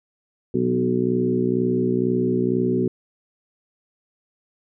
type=harmonic tone with a mistuned harmonic; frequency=62.1 Hz; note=B1; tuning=10 cents sharp; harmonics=2 / 3 / 4 / 5 / 6 / 7; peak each=-28 / -26 / -23 / -31 / -22 / -29 dBFS; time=0.54-2.88 s; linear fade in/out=5 ms; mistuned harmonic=3; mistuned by=-19 cents; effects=none